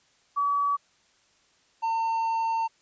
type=tone pair in turn; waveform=sine / triangle; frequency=1141 / 905.6 Hz; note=C#6 / A5; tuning=+50 / +50 cents; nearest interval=major third; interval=400 cents; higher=first; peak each=-22 dBFS; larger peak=neither; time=0.36-0.77 / 1.82-2.68 s; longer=second; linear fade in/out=20 ms; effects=white hiss -64 dBFS RMS until 2.81 s + resampled to 16000 Hz